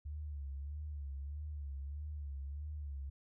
sine tone with vibrato, 72 Hz, D2, 34 cents flat, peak -40 dBFS, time 0.05-3.1 s, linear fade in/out 10 ms, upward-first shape sine, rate 1.6 Hz, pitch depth 84 cents each way, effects none

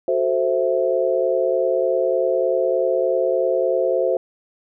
sine chord, F# half-diminished seventh, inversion none, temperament equal, 370 / 440 / 523.3 / 659.3 Hz, F#4 / A4 / C5 / E5, 0 / 0 / 0 / 0 cents, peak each -23 / -25 / -19 / -24 dBFS, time 0.08-4.17 s, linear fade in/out 2 ms, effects none

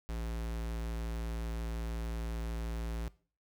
square tone, 56.6 Hz, A1, 50 cents sharp, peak -36 dBFS, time 0.09-3.08 s, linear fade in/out 0 ms, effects noise-tail reverb RT60 0.4 s tail -19 dB re dry

